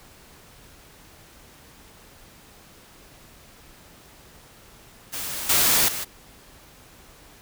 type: noise with level steps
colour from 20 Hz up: white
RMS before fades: -31 / -19 / -30 dBFS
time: 5.12-6.05 s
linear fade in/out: 20 ms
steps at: 5.49 / 5.88 s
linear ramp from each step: 5 ms
effects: pink hiss -50 dBFS RMS until 7.41 s